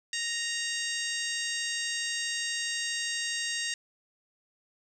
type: harmonic tone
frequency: 932.3 Hz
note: A#5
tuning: in tune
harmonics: 2 / 3 / 4 / 5 / 6 / 7 / 8 / 9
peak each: -35 / -37 / -38 / -39 / -40 / -40 / -41 / -42 dBFS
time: 0.13-3.74 s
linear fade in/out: 2 ms
effects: 10-bit